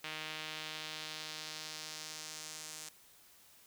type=tone with band-pass filter sweep; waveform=sawtooth; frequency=155.56 Hz; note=D#3; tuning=in tune; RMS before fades=-45 dBFS; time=0.04-2.89 s; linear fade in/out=2 ms; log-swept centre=2800 to 7500 Hz; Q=1.5; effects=white hiss -62 dBFS RMS until 3.66 s